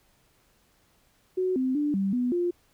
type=tone with pitch steps; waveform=sine; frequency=370.3 / 259.1 / 294.4 / 195.1 / 247.1 / 350.9 Hz; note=F#4 / C4 / D4 / G3 / B3 / F4; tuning=+1 / -17 / +4 / -8 / +1 / +8 cents; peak=-23 dBFS; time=1.37-2.51 s; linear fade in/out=10 ms; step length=190 ms; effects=pink hiss -65 dBFS RMS until 2.73 s